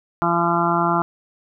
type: harmonic tone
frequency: 170.8 Hz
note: F3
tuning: 38 cents flat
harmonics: 1 / 2 / 4 / 5 / 6 / 7 / 8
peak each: -24 / -24 / -24 / -24 / -24 / -24 / -24 dBFS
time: 0.22-1.02 s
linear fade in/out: 0 ms
effects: none